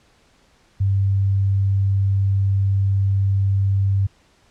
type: tone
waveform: sine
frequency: 98 Hz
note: G2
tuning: in tune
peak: -15 dBFS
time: 0.8-4.07 s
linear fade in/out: 10 ms
effects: pink hiss -57 dBFS RMS until 4.5 s + low-pass 7000 Hz 12 dB/octave